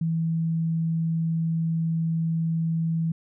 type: tone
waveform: sine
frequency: 163.6 Hz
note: E3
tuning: 13 cents flat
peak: -22 dBFS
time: 0.01-3.12 s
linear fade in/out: 5 ms
effects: none